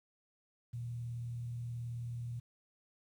sine tone with frequency modulation, 118.8 Hz, A#2, 33 cents sharp, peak -38 dBFS, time 0.73-2.4 s, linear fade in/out 10 ms, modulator 38.7 Hz, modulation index 0.22, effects 11-bit

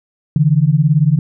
sine beating tone pair, 142 / 160 Hz, C#3 / D#3, +42 / +49 cents, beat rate 18 Hz, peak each -12 dBFS, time 0.36-1.19 s, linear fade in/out 2 ms, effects none

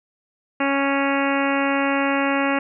harmonic tone, 277 Hz, C#4, 1 cent flat, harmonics 1 / 2 / 3 / 4 / 5 / 6 / 7 / 8 / 9 / 10, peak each -22 / -25 / -27 / -28 / -29 / -30 / -30 / -31 / -32 / -32 dBFS, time 0.6-2.59 s, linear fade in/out 5 ms, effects none

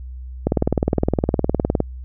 click train, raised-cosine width 2 ms, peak -3 dBFS, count 27, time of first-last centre 0.47-1.803 s, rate 19.5 Hz, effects added 63 Hz sine -30 dBFS peak until 2.04 s

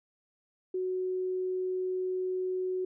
sine tone, 370 Hz, F#4, in tune, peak -29 dBFS, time 0.74-2.85 s, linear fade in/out 5 ms, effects none

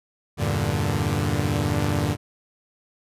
sawtooth chord, E half-diminished seventh, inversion none, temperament equal, 82.41 / 98 / 116.54 / 146.83 Hz, E2 / G2 / Bb2 / D3, 0 / 0 / 0 / 0 cents, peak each -25 / -22 / -24 / -22 dBFS, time 0.37-2.17 s, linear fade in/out 50 ms, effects resampled to 32000 Hz

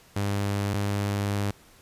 sawtooth tone pair in turn, 100.7 / 101.2 Hz, G2 / G#2, +47 / -44 cents, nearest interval unison, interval 9 cents, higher second, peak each -21 dBFS, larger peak neither, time 0.16-0.74 / 0.74-1.51 s, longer second, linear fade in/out 5 ms, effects pink hiss -55 dBFS RMS until 1.81 s + resampled to 32000 Hz

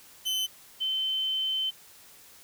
40% pulse / sine tone pair in turn, 3050 / 3075 Hz, G7 / G7, -48 / -34 cents, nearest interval unison, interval 14 cents, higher second, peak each -26 dBFS, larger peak neither, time 0.25-0.47 / 0.8-1.71 s, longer second, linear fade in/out 20 ms, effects white hiss -53 dBFS RMS until 2.43 s

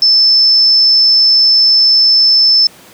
sine tone, 5274 Hz, E8, in tune, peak -5 dBFS, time 0.02-2.67 s, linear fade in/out 2 ms, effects pink hiss -39 dBFS RMS until 2.93 s + high-pass 150 Hz 12 dB/octave

